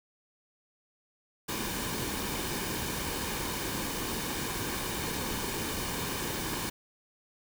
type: noise with comb filter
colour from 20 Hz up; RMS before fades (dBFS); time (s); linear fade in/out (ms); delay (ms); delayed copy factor
pink; -34; 1.48-6.7; 10; 1.5; -0.5
effects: none